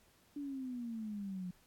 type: exponential sweep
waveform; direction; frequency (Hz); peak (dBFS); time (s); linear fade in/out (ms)
sine; down; 292.4 to 177.3; -39; 0.36-1.51; 5
effects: pink hiss -68 dBFS RMS until 1.66 s + AAC 64 kbps